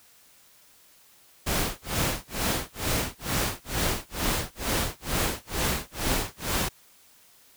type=noise with tremolo; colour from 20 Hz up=pink; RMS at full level=-25 dBFS; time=1.46-6.69 s; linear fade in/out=10 ms; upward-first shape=sine; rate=2.2 Hz; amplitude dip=100%; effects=white hiss -57 dBFS RMS until 7.56 s